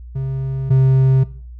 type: tone pair in turn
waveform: triangle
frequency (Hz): 133.6 / 132.22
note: C3 / C3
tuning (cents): +36 / +19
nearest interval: unison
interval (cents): 17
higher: first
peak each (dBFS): -17 / -7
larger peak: second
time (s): 0.15-0.7 / 0.7-1.24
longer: first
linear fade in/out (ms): 10
effects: noise-tail reverb RT60 0.5 s tail -19 dB re dry + added 60 Hz sine -32 dBFS peak until 1.59 s